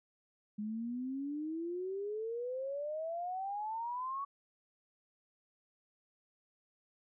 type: exponential sweep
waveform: sine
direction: up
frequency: 206.6 to 1129 Hz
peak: -36 dBFS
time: 0.58-4.25 s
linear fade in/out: 10 ms
effects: none